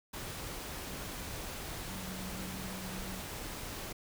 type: tone in noise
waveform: sine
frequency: 187.3 Hz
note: F#3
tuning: 21 cents sharp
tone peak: -43 dBFS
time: 1.87-3.21 s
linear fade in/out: 10 ms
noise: pink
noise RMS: -42 dBFS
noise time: 0.13-3.93 s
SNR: -4 dB
effects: none